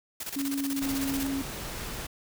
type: noise with tremolo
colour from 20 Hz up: white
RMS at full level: -35 dBFS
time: 0.2-1.27 s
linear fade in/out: 5 ms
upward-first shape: square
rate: 16 Hz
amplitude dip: 70%
type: tone with pitch glide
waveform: sine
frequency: 277.2 to 273.2 Hz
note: C#4 to C#4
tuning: 0 to -25 cents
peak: -28 dBFS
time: 0.36-1.42 s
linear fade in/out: 5 ms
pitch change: -25 cents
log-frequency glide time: 0.62-0.95 s
type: noise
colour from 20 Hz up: pink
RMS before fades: -37 dBFS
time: 0.81-2.07 s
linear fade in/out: 10 ms
effects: none